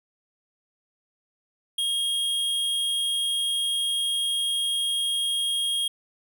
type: tone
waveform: square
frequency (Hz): 3256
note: G#7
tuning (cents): -35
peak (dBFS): -24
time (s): 1.78-5.88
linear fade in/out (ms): 5
effects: none